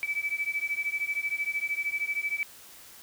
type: beating tone pair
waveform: sine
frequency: 2297 / 2310 Hz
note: D7 / D7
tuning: -39 / -29 cents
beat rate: 13 Hz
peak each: -31 dBFS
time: 0.03-2.43 s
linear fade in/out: 0 ms
effects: white hiss -50 dBFS RMS until 3.02 s